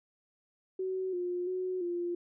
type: tone with pitch steps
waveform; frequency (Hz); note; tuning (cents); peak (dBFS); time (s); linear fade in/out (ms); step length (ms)
sine; 375.5 / 355.9 / 369 / 348.7; F#4 / F4 / F#4 / F4; +26 / +33 / -5 / -3; -31; 0.79-2.15; 5; 340
effects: none